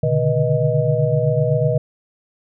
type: tone cluster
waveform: sine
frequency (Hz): 121.1 / 141.9 / 149.9 / 485.2 / 625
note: B2 / C#3 / D3 / B4 / D#5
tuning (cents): -34 / +41 / +36 / -31 / +8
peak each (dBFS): -21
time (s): 0.03-1.78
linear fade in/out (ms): 5
effects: none